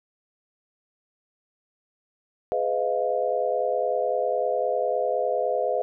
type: chord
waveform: sine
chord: F half-diminished seventh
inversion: first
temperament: just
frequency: 419.1 / 502.9 / 628.6 / 698.5 Hz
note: Ab4 / Cb5 / Eb5 / F5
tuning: +16 / +31 / +18 / 0 cents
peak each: -30 / -26 / -27 / -28 dBFS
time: 2.52-5.82 s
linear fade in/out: 0 ms
effects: none